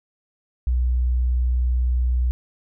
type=tone; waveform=sine; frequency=61.74 Hz; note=B1; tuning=in tune; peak=-17 dBFS; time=0.67-2.31 s; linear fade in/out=0 ms; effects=none